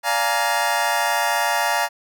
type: chord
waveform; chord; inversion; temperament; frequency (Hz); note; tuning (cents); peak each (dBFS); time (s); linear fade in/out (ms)
25% pulse; Bb dominant seventh; first; just; 582.7 / 699.2 / 839.1 / 932.3; D5 / F5 / Ab5 / Bb5; -14 / +2 / +18 / 0; -24 / -20 / -20 / -19; 0.03-1.89; 50
effects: none